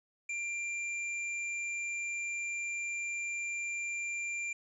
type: tone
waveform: square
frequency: 2376 Hz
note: D7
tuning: 20 cents sharp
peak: -35 dBFS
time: 0.29-4.53 s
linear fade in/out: 5 ms
effects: resampled to 24000 Hz + 12-bit